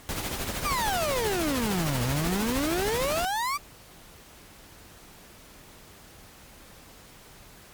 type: noise with tremolo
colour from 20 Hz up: pink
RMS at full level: -30 dBFS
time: 0.09-3.25 s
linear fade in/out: 0 ms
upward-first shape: sine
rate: 13 Hz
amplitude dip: 45%
type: exponential two-way sweep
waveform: 35% pulse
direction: down then up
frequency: 1252 to 118 to 1200 Hz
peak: -24 dBFS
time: 0.64-3.58 s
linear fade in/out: 20 ms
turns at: 2.02 s
effects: pink hiss -50 dBFS RMS until 7.73 s + MP3 96 kbps